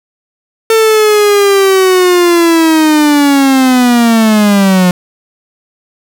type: linear sweep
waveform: 45% pulse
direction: down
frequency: 449.6 to 177.8 Hz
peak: -5 dBFS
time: 0.7-4.91 s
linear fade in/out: 2 ms
effects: none